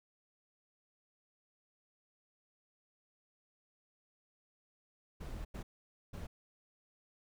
brown noise bursts at uneven times, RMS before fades -43 dBFS, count 3, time 5.2-5.45 / 5.54-5.63 / 6.13-6.27 s, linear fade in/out 10 ms, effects none

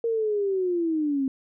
sine linear sweep, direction down, 466.2 to 261.6 Hz, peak -22 dBFS, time 0.04-1.28 s, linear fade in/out 2 ms, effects none

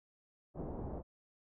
pink low-pass noise, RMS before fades -42 dBFS, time 0.54-1.03 s, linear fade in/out 50 ms, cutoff 780 Hz, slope 24 dB/octave, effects none

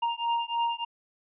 square beating tone pair, 933 / 936.3 Hz, A#5 / A#5, +1 / +7 cents, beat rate 3.3 Hz, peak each -30 dBFS, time 0.02-0.85 s, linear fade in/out 10 ms, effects resampled to 8000 Hz

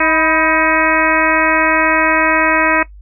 harmonic tone with a mistuned harmonic, 316.1 Hz, D#4, 27 cents sharp, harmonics 1 / 2 / 3 / 4 / 5 / 6 / 7 / 8, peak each -19 / -19 / -19 / -19 / -19 / -19 / -19 / -19 dBFS, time 0-2.83 s, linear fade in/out 5 ms, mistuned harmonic 3, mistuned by +67 cents, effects noise-tail reverb RT60 0.1 s tail -17 dB re dry + added 50 Hz sine -34 dBFS peak until 3.01 s

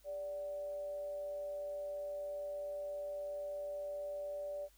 sine tone with frequency modulation, 582 Hz, D5, 16 cents flat, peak -39 dBFS, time 0.04-4.69 s, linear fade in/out 50 ms, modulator 175 Hz, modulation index 0.22, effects added 50 Hz sine -66 dBFS peak until 4.77 s + white hiss -69 dBFS RMS until 4.77 s

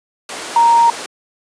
sine tone in noise, 932.3 Hz, A#5, in tune, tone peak -7 dBFS, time 0.56-0.9 s, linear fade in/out 2 ms, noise pink, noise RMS -25 dBFS, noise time 0.29-1.06 s, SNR +15 dB, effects high-pass 400 Hz 12 dB/octave + resampled to 22050 Hz

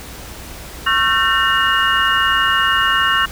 sine tone cluster, 1098 / 1355 / 1538 / 1817 / 2855 Hz, C#6 / E6 / G6 / A#6 / F7, -17 / +47 / -33 / -45 / +37 cents, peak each -19 dBFS, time 0.86-3.26 s, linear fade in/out 10 ms, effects added 60 Hz sine -37 dBFS peak until 3.31 s + pink hiss -34 dBFS RMS until 3.31 s

